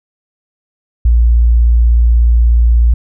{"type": "tone", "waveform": "sine", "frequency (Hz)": 58.27, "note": "A#1", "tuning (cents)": 0, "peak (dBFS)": -5, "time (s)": [1.05, 2.94], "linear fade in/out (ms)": 5, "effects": []}